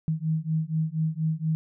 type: beating tone pair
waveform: sine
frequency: 156.6 / 160.8 Hz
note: D#3 / E3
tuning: +11 / -43 cents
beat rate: 4.2 Hz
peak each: -27 dBFS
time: 0.08-1.55 s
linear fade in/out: 0 ms
effects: none